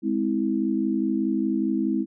sine chord, Ab augmented, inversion none, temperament just, 207.7 / 259.6 / 324.5 Hz, Ab3 / C4 / E4, 0 / -13 / -27 cents, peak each -26 / -26 / -25 dBFS, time 0.02-2.06 s, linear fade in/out 50 ms, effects none

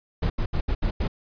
brown noise bursts at uneven times, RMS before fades -23 dBFS, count 6, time 0.22-0.3 / 0.38-0.46 / 0.53-0.61 / 0.68-0.75 / 0.82-0.91 / 1-1.08 s, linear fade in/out 10 ms, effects resampled to 11025 Hz

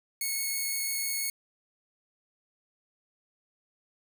5% pulse tone, 2197 Hz, C#7, 16 cents flat, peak -19 dBFS, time 0.21-1.3 s, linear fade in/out 2 ms, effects none

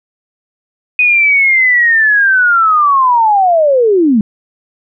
sine linear sweep, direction down, 2500 to 198.9 Hz, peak -6 dBFS, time 0.99-4.21 s, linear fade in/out 2 ms, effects none

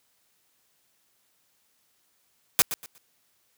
white noise with echo, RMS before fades -18 dBFS, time 2.59-2.62 s, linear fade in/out 0 ms, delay 120 ms, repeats 3, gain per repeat -12 dB, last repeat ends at 2.98 s, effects white hiss -69 dBFS RMS until 3.57 s + high-pass 60 Hz 12 dB/octave

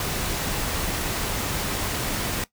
pink noise, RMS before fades -27 dBFS, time 0-2.44 s, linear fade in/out 2 ms, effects noise-tail reverb RT60 0.1 s tail -17 dB re dry

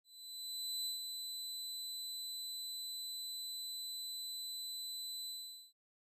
sawtooth tone with ADSR envelope, 4010 Hz, B7, 26 cents sharp, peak -34 dBFS, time 0.04-5.73 s, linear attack 820 ms, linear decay 130 ms, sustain -5 dB, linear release 450 ms, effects resampled to 32000 Hz

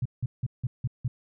sine tone bursts, 123.47 Hz, B2, in tune, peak -24 dBFS, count 6, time 0.02-1.08 s, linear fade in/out 5 ms, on 35 ms, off 170 ms, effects none

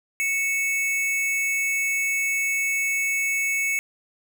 square tone pair together, 2217 / 2619 Hz, C#7 / E7, 0 / -12 cents, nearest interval minor third, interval 288 cents, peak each -23 / -31 dBFS, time 0.2-3.79 s, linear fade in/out 0 ms, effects none

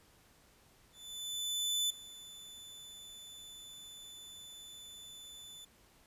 sawtooth tone with ADSR envelope, 3503 Hz, A7, 8 cents flat, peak -27 dBFS, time 0.92-5.65 s, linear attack 980 ms, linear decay 6 ms, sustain -19 dB, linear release 6 ms, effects pink hiss -65 dBFS RMS until 6.06 s + resampled to 32000 Hz

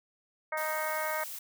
harmonic tone, 311.1 Hz, D#4, in tune, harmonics 2 / 3 / 4 / 5 / 6 / 7, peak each -35 / -37 / -38 / -39 / -40 / -40 dBFS, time 0.52-1.24 s, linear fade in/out 5 ms
blue noise, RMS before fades -41 dBFS, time 0.57-1.39 s, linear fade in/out 5 ms
effects none

